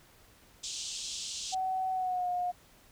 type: band-pass noise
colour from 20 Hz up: white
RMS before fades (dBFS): -39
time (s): 0.63-1.55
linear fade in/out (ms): 10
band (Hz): 2900 to 7700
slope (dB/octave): 48
type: tone with pitch glide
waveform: sine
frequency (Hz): 753 to 716.5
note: F#5 to F5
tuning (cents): +30 to +44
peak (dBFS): -29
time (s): 1.52-2.52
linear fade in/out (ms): 20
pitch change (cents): -86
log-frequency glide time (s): 1.91-2.29
effects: pink hiss -60 dBFS RMS until 2.91 s